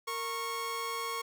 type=tone pair together; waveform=sawtooth; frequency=462.1 / 1099 Hz; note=A#4 / C#6; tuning=-15 / -15 cents; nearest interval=octave + minor third; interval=1500 cents; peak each=-36 / -31 dBFS; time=0.07-1.22 s; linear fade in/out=10 ms; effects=none